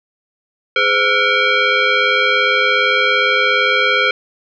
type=tone with frequency modulation; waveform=sine; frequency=415.3 Hz; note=G#4; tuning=in tune; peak=-11 dBFS; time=0.76-4.11 s; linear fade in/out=2 ms; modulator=928 Hz; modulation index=3; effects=none